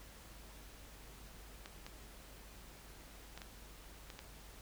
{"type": "clicks", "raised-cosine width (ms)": 0.2, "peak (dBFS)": -30, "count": 6, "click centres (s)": [1.659, 1.865, 3.376, 3.418, 4.102, 4.191], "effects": ["added 50 Hz sine -56 dBFS peak until 4.61 s", "pink hiss -57 dBFS RMS until 4.61 s"]}